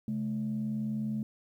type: tone pair together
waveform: sine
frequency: 136.07 / 216 Hz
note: C#3 / A3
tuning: -32 / -32 cents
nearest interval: minor sixth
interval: 800 cents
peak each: -36 / -30 dBFS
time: 0.08-1.23 s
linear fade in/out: 2 ms
effects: tanh soft clip ceiling -25 dBFS + 11-bit